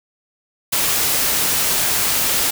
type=noise; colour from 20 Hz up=white; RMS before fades=-18 dBFS; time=0.72-2.51 s; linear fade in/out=10 ms; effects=none